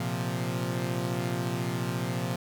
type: chord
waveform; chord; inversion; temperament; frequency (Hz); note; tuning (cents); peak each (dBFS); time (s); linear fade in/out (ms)
sawtooth; Bb suspended second; none; equal; 116.54 / 130.81 / 174.61; Bb2 / C3 / F3; 0 / 0 / 0; -29; 0-2.36; 5
effects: none